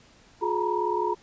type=tone cluster; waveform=sine; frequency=357.7 / 423.4 / 927 / 966 Hz; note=F4 / G#4 / A#5 / B5; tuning=+41 / +33 / -10 / -39 cents; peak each=-29 dBFS; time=0.41-1.15 s; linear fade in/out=20 ms; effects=pink hiss -56 dBFS RMS until 1.22 s + resampled to 16000 Hz